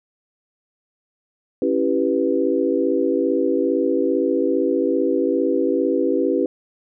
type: chord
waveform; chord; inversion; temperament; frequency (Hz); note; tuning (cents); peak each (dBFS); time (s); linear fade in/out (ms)
sine; C# half-diminished seventh; none; equal with one note detuned; 274.3 / 329.6 / 392 / 493.9; C#4 / E4 / G4 / B4; -18 / 0 / 0 / 0; -22; 1.62-6.46; 2
effects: none